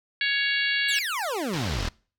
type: harmonic tone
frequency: 558 Hz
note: C#5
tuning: 11 cents sharp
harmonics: 3 / 4 / 5 / 6 / 7 / 8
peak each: -26 / -28 / -30 / -32 / -33 / -34 dBFS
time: 0.21-0.99 s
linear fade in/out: 2 ms
type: exponential sweep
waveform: 25% pulse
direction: down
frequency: 4234 to 32.7 Hz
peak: -23 dBFS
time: 0.88-1.89 s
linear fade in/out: 10 ms
type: low-pass noise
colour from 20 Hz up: white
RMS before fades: -35 dBFS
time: 1.53-1.89 s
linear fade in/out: 5 ms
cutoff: 5100 Hz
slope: 24 dB/octave
effects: noise-tail reverb RT60 0.4 s tail -24 dB re dry